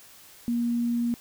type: tone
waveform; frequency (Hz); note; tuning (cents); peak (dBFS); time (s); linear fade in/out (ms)
sine; 237; A#3; +29; -23; 0.48-1.14; 0
effects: white hiss -51 dBFS RMS until 1.2 s